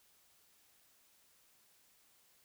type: silence
effects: white hiss -69 dBFS RMS until 2.44 s